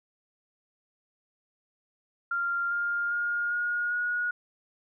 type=tone with pitch steps; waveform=sine; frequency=1391 / 1405.5 / 1420.2 / 1435.1 / 1450.1 Hz; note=F6 / F6 / F6 / F6 / F#6; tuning=-7 / +11 / +29 / +47 / -35 cents; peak=-26 dBFS; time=2.31-4.31 s; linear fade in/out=5 ms; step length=400 ms; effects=none